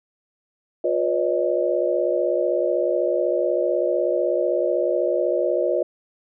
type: tone cluster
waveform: sine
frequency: 357 / 494.5 / 567 / 623 Hz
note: F4 / B4 / C#5 / D#5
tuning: +38 / +2 / +39 / +2 cents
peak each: -24 dBFS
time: 0.84-5.83 s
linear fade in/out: 5 ms
effects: none